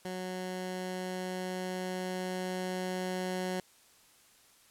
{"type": "tone with level ramp", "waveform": "15% pulse", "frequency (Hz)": 184.1, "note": "F#3", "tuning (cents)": -8, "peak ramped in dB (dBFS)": [-30, -26], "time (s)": [0.05, 3.6], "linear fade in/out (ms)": 2, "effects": ["white hiss -62 dBFS RMS until 4.7 s", "low-pass 12000 Hz 12 dB/octave"]}